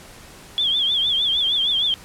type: tone with vibrato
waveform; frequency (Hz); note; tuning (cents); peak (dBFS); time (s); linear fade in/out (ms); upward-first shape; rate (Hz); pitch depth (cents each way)
sine; 3345; G#7; +12; -17; 0.58-1.94; 0; triangle; 6.5; 130
effects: pink hiss -43 dBFS RMS until 2.04 s + low-pass 12000 Hz 12 dB/octave